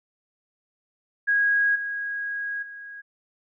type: tone with level steps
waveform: sine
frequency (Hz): 1646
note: G#6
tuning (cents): -16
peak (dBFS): -18 / -27 / -37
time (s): 1.27-3.02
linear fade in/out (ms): 20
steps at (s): 1.75 / 2.62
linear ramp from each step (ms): 10
effects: none